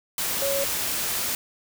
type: tone in noise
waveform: sine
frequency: 554.4 Hz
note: C#5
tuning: in tune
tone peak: -24 dBFS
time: 0.42-0.64 s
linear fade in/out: 2 ms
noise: white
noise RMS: -27 dBFS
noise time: 0.18-1.35 s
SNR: 0 dB
effects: none